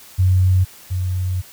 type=tone pair in turn; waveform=sine; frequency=92.6 / 91.75 Hz; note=F#2 / F#2; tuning=+2 / -14 cents; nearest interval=unison; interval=16 cents; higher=first; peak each=-11 / -18 dBFS; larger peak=first; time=0.18-0.65 / 0.9-1.42 s; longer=second; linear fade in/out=20 ms; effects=white hiss -43 dBFS RMS until 1.52 s